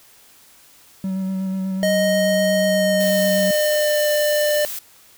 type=tone with vibrato; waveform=triangle; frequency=190 Hz; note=F#3; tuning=46 cents sharp; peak=-19 dBFS; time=1.04-3.51 s; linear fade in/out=2 ms; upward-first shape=square; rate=8.2 Hz; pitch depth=13 cents each way
type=tone with pitch glide; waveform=square; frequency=622.3 to 597 Hz; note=D#5 to D5; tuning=0 to +28 cents; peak=-17 dBFS; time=1.83-4.65 s; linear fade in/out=0 ms; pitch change=-72 cents; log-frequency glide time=2.64-4.1 s
type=noise; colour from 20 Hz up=blue; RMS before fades=-29 dBFS; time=3-4.79 s; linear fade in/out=5 ms
effects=white hiss -50 dBFS RMS until 5.17 s